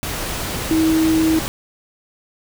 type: tone in noise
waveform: sine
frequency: 320 Hz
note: D#4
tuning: 49 cents sharp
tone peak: -13 dBFS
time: 0.71-1.39 s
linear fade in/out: 0 ms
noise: pink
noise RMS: -25 dBFS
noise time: 0.03-1.48 s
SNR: +9 dB
effects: none